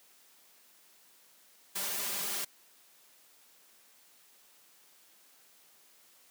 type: noise with comb filter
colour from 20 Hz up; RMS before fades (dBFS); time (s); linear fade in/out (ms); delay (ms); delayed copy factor
white; -35; 1.75-2.45; 10; 5; +1
effects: white hiss -62 dBFS RMS until 6.3 s + high-pass 200 Hz 12 dB/octave